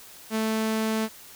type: tone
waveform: sawtooth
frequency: 220 Hz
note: A3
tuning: in tune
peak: -20 dBFS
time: 0.3-1.09 s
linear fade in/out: 50 ms
effects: white hiss -47 dBFS RMS until 1.35 s